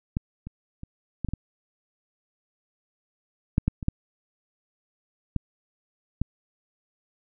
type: clicks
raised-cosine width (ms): 5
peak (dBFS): -13 / -24 / -25 / -16 / -17 / -16 / -7 / -9 / -21 / -9 / -12 / -12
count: 12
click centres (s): 0.169 / 0.47 / 0.834 / 1.247 / 1.287 / 1.336 / 3.581 / 3.68 / 3.828 / 3.884 / 5.363 / 6.216
effects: none